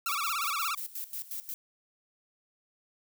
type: tone with vibrato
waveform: sawtooth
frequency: 1244.5 Hz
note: D#6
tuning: in tune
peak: -26 dBFS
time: 0.06-0.75 s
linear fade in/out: 5 ms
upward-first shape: sine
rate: 17 Hz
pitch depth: 190 cents each way
type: noise with tremolo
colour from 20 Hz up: violet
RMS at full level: -37 dBFS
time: 0.06-1.54 s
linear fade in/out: 0 ms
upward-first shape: square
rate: 5.6 Hz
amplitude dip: 80%
effects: none